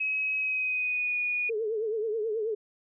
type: tone with pitch glide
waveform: sine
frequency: 2551 to 2457 Hz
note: D#7 to D#7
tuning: +43 to -22 cents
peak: -26 dBFS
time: 0-1.5 s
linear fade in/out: 10 ms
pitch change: -65 cents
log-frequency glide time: 0.37-1.18 s
type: tone with vibrato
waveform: sine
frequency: 437.8 Hz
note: A4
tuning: 9 cents flat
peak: -27 dBFS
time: 1.49-2.55 s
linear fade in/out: 10 ms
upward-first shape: triangle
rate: 9.3 Hz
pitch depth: 110 cents each way
effects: none